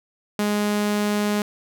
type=tone; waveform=sawtooth; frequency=207.7 Hz; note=G#3; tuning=in tune; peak=-16 dBFS; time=0.39-1.42 s; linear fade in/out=2 ms; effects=none